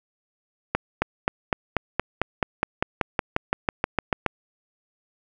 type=accelerating click train; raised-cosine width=0.5 ms; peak=-5 dBFS; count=19; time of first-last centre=0.75-4.263 s; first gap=270 ms; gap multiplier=0.96; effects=none